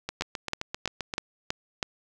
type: two click trains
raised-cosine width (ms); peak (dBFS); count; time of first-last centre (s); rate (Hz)
0.2; -10 / -14; 6 / 9; 0.21-1.828 / 0.09-1.138; 3.09 / 7.63
effects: none